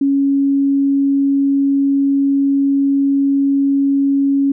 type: tone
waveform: sine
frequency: 277.2 Hz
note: C#4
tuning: in tune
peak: -11 dBFS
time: 0.01-4.52 s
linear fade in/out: 5 ms
effects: none